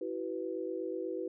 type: chord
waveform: sine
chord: E suspended second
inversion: none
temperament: equal with one note detuned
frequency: 329.6 / 377.8 / 493.9 Hz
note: E4 / F#4 / B4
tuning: 0 / +36 / 0 cents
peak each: -39 / -38 / -39 dBFS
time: 0.01-1.28 s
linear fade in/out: 5 ms
effects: none